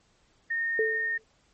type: tone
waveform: sine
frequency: 1837 Hz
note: A#6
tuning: 26 cents flat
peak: -26 dBFS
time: 0.5-1.18 s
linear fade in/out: 10 ms
type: tone with exponential decay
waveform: sine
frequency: 440 Hz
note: A4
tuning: in tune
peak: -21 dBFS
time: 0.79-1.24 s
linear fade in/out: 2 ms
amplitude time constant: 96 ms
effects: pink hiss -66 dBFS RMS until 1.53 s + MP3 32 kbps